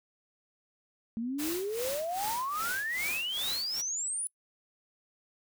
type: exponential sweep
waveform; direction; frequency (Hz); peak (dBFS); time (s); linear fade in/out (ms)
sine; up; 220 to 10130; -31; 1.17-4.27; 0
type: noise with tremolo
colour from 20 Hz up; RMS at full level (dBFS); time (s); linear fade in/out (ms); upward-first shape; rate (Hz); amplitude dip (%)
white; -36; 1.38-3.82; 20; sine; 2.5; 85
effects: noise-tail reverb RT60 0.1 s tail -24 dB re dry